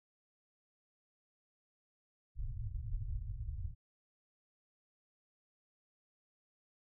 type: low-pass noise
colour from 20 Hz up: pink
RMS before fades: -40 dBFS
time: 2.35-3.75 s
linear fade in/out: 50 ms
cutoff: 120 Hz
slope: 48 dB/octave
effects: none